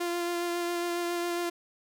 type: tone with vibrato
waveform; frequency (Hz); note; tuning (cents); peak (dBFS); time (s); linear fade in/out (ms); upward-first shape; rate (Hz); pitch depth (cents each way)
sawtooth; 346.7; F4; -13; -25; 0-1.5; 10; sine; 7.3; 14
effects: none